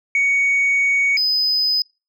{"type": "tone pair in turn", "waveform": "sine", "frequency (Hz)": [2235, 5017], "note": ["C#7", "D#8"], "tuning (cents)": [14, 13], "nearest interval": "octave + major second", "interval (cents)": 1399, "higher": "second", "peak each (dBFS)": [-12, -14], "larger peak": "first", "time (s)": [[0.15, 1.17], [1.17, 1.82]], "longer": "first", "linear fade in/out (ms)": 2, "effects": ["noise-tail reverb RT60 0.3 s tail -26 dB re dry", "tanh soft clip ceiling -12 dBFS"]}